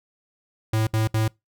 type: tone bursts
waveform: square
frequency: 110 Hz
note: A2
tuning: in tune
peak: -20 dBFS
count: 3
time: 0.73-1.28 s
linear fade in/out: 5 ms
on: 140 ms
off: 65 ms
effects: noise-tail reverb RT60 0.2 s tail -25 dB re dry